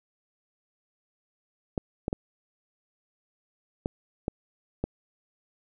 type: clicks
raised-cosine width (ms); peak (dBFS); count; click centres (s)
2; -14; 6; 1.778 / 2.081 / 2.129 / 3.859 / 4.281 / 4.84
effects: none